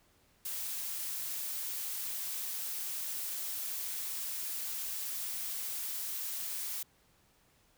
blue noise, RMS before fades -38 dBFS, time 0.45-6.83 s, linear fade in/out 5 ms, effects pink hiss -68 dBFS RMS until 7.77 s

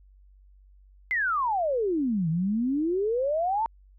sine exponential two-way sweep, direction down then up, 2112 to 155.56 to 929 Hz, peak -23 dBFS, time 1.11-3.66 s, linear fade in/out 0 ms, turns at 2.29 s, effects added 48 Hz sine -52 dBFS peak until 3.98 s

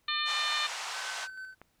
harmonic tone, 601 Hz, D5, 40 cents sharp, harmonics 2 / 3 / 4 / 5 / 6 / 7, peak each -35 / -36 / -37 / -38 / -34 / -36 dBFS, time 0.08-0.67 s, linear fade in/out 5 ms
pink band-pass noise, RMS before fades -38 dBFS, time 0.25-1.28 s, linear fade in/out 50 ms, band 760 to 7500 Hz, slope 24 dB/octave
triangle tone with tremolo, 1526 Hz, G6, 47 cents flat, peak -37 dBFS, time 0.92-1.55 s, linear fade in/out 50 ms, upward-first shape square, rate 6.6 Hz, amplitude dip 40%
click, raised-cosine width 0.5 ms, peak -33 dBFS, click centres 1.616 s
effects pink hiss -72 dBFS RMS until 1.8 s

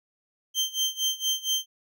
30% pulse tone with tremolo, 3136 Hz, G7, in tune, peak -19 dBFS, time 0.54-1.66 s, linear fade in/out 50 ms, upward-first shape sine, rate 4.3 Hz, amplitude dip 90%, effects none

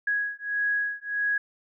sine beating tone pair, 1661.2 / 1662.8 Hz, G#6 / G#6, 0 / +2 cents, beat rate 1.6 Hz, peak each -28 dBFS, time 0.07-1.38 s, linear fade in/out 5 ms, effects none

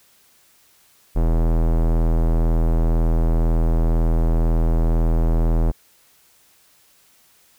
square tone with low-pass filter, 41 Hz, E1, 9 cents flat, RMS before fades -17 dBFS, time 1.15-5.72 s, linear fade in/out 20 ms, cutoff 730 Hz, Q 0.89, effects white hiss -56 dBFS RMS until 7.58 s

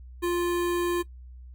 square tone with notch filter, 349.2 Hz, F4, in tune, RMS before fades -26 dBFS, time 0.22-1.03 s, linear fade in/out 20 ms, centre 5300 Hz, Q 1.7, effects noise-tail reverb RT60 0.1 s tail -18 dB re dry + added 62 Hz sine -42 dBFS peak until 1.54 s

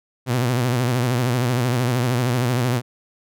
sawtooth tone with vibrato, 123.47 Hz, B2, in tune, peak -14 dBFS, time 0.26-2.82 s, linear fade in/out 50 ms, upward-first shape sine, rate 13 Hz, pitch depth 92 cents each way, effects none

